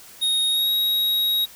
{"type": "tone with pitch glide", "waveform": "square", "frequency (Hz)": [3735, 3800], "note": ["A#7", "A#7"], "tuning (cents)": [3, 33], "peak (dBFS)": -19, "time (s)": [0.21, 1.46], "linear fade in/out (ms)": 20, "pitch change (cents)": 30, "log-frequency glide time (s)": [0.48, 0.71], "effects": ["white hiss -45 dBFS RMS until 1.55 s"]}